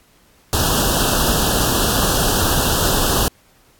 pink band-stop noise, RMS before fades -17 dBFS, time 0.53-3.28 s, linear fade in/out 0 ms, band 1700 to 2700 Hz, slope 96 dB/octave, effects pink hiss -54 dBFS RMS until 3.79 s + AAC 64 kbps

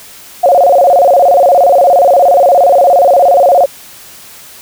sine tone with vibrato, 628 Hz, D#5, 16 cents sharp, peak -3 dBFS, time 0.43-3.66 s, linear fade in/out 10 ms, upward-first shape square, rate 17 Hz, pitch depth 220 cents each way, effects white hiss -34 dBFS RMS until 4.61 s

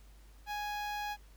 sawtooth tone with notch filter, 830.6 Hz, G#5, in tune, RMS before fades -38 dBFS, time 0.46-1.17 s, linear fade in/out 50 ms, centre 9100 Hz, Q 0.68, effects added 50 Hz sine -54 dBFS peak until 1.36 s + pink hiss -65 dBFS RMS until 1.36 s

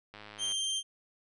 click train, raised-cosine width 0.3 ms, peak -31 dBFS, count 41, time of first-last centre 0.14-0.521 s, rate 105 Hz
sawtooth tone, 3158 Hz, G7, 12 cents sharp, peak -27 dBFS, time 0.38-0.83 s, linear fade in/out 50 ms
effects resampled to 24000 Hz

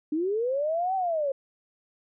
sine linear two-way sweep, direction up then down, 292.9 to 777 to 531 Hz, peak -24 dBFS, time 0.12-1.32 s, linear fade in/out 5 ms, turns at 0.95 s, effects none

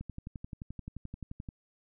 click train, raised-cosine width 5 ms, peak -28 dBFS, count 18, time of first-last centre 0.01-1.488 s, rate 11.5 Hz, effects none

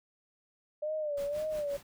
sine tone with vibrato, 594 Hz, D5, 20 cents sharp, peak -31 dBFS, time 0.82-1.77 s, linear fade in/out 10 ms, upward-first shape sine, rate 1.9 Hz, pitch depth 86 cents each way
pink noise with tremolo, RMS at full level -48 dBFS, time 1.17-1.83 s, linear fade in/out 5 ms, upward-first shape sine, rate 5.6 Hz, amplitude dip 80%
effects none

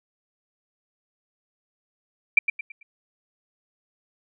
sine tone with echo, 2349 Hz, D7, in tune, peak -10 dBFS, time 2.37-2.39 s, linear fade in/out 5 ms, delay 110 ms, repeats 4, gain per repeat -9 dB, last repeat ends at 2.83 s, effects none

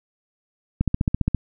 click train, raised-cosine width 5 ms, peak -7 dBFS, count 9, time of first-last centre 0.81-1.347 s, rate 14.9 Hz, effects none

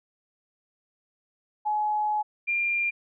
sine tone pair in turn, 846 / 2393 Hz, G#5 / D7, +32 / +32 cents, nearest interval octave + tritone, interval 1800 cents, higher second, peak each -23 dBFS, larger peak neither, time 1.65-2.23 / 2.47-2.91 s, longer first, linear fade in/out 20 ms, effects none

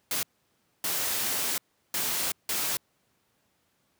white noise bursts at uneven times, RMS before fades -29 dBFS, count 4, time 0.11-0.23 / 0.84-1.58 / 1.94-2.32 / 2.49-2.77 s, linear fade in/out 2 ms, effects pink hiss -71 dBFS RMS until 3.99 s + high-pass 100 Hz 12 dB/octave

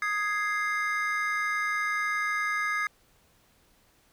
triangle chord, Ab major, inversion second, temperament equal, 1244.5 / 1661.2 / 2093 Hz, Eb6 / Ab6 / C7, 0 / 0 / 0 cents, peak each -29 dBFS, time 0.02-2.87 s, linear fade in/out 2 ms, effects pink hiss -64 dBFS RMS until 4.12 s

